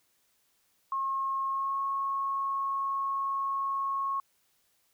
sine tone with pitch glide, 1080 to 1094.4 Hz, C#6 to C#6, -45 to -23 cents, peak -28 dBFS, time 0.92-4.2 s, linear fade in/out 2 ms, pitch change +22 cents, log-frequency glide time 1.48-1.79 s, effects white hiss -71 dBFS RMS until 4.93 s

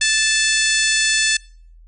harmonic tone, 877 Hz, A5, 6 cents flat, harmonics 2 / 3 / 4 / 5 / 6 / 7 / 8 / 9 / 10, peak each -20 / -22 / -23 / -24 / -25 / -25 / -26 / -27 / -27 dBFS, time 0.01-1.37 s, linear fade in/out 5 ms, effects noise-tail reverb RT60 0.5 s tail -25 dB re dry + added 41 Hz sine -42 dBFS peak until 1.87 s

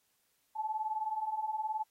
sine beating tone pair, 852 / 871 Hz, G#5 / A5, +44 / -18 cents, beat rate 19 Hz, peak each -38 / -34 dBFS, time 0.55-1.84 s, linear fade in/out 20 ms, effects white hiss -75 dBFS RMS until 1.9 s + AAC 48 kbps

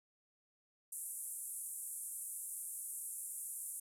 pink band-pass noise, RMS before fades -45 dBFS, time 0.92-3.8 s, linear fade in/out 5 ms, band 8400 to 12000 Hz, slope 48 dB/octave, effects none

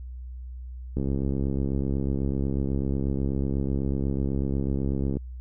click train, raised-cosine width 3 ms, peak -15 dBFS, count 287, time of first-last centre 0.97-5.17 s, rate 68.1 Hz, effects added 62 Hz sine -35 dBFS peak until 5.4 s

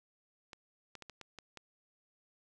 clicks, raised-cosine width 0.2 ms, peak -30 dBFS, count 7, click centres 0.532 / 0.953 / 1.023 / 1.097 / 1.213 / 1.387 / 1.573 s, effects none

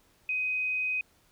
sine tone, 2511 Hz, D#7, 15 cents sharp, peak -27 dBFS, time 0.29-1.01 s, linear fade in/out 2 ms, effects pink hiss -65 dBFS RMS until 1.31 s

